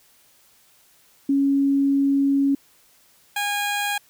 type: tone pair in turn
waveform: sine / 15% pulse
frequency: 277.2 / 818.3 Hz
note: C#4 / G#5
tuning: 0 / -26 cents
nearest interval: octave + perfect fifth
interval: 1874 cents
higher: second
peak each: -16 dBFS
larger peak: neither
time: 1.29-2.55 / 3.36-3.98 s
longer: first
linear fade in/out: 5 ms
effects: white hiss -57 dBFS RMS until 4.09 s